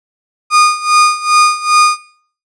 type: tone with tremolo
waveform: 35% pulse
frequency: 1225 Hz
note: D#6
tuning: 27 cents flat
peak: -3 dBFS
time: 0.5-1.98 s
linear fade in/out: 50 ms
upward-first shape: sine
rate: 2.5 Hz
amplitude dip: 85%
effects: noise-tail reverb RT60 0.5 s tail -18 dB re dry + resampled to 22050 Hz